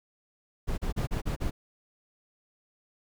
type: noise bursts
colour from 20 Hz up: brown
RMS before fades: -29 dBFS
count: 6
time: 0.67-1.51 s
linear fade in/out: 20 ms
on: 110 ms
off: 36 ms
effects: none